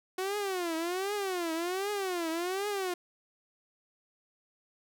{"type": "tone with vibrato", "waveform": "sawtooth", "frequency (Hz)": 365.8, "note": "F#4", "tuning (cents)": -20, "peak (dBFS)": -27, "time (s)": [0.18, 2.94], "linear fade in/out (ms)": 5, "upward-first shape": "triangle", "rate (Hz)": 1.3, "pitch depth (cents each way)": 240, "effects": []}